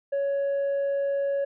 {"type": "tone with tanh clipping", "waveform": "sine", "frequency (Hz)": 558, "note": "C#5", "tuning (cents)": 11, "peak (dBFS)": -24, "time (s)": [0.12, 1.45], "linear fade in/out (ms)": 10, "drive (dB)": 2, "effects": []}